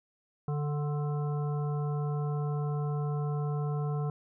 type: harmonic tone with a mistuned harmonic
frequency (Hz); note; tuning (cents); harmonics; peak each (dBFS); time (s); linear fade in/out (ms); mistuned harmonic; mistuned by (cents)
146.83; D3; 0; 1 / 3 / 5 / 7 / 9; -29 / -39 / -43 / -46 / -48; 0.48-4.1; 2; 7; +33
effects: none